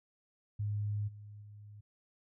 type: tone with level steps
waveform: sine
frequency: 103.9 Hz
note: G#2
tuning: 1 cent sharp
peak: -32 / -47 / -49 dBFS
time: 0.59-1.81 s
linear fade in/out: 10 ms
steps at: 1.07 / 1.41 s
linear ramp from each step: 20 ms
effects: none